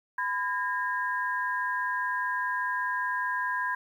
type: tone cluster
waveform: sine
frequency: 1003 / 1628 / 1828 Hz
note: B5 / G#6 / A#6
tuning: +26 / -35 / -34 cents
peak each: -30 / -30 / -38 dBFS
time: 0.18-3.75 s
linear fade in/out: 5 ms
effects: 10-bit